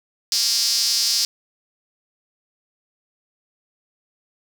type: tone with high-pass filter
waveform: sawtooth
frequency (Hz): 231.3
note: A#3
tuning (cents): -13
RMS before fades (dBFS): -20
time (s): 0.32-1.25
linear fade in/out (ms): 0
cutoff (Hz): 5000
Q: 5.2
effects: none